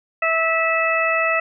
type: harmonic tone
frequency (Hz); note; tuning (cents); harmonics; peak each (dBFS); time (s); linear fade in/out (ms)
653; E5; -17; 1 / 2 / 3 / 4; -22 / -22 / -22 / -22; 0.22-1.4; 5
effects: none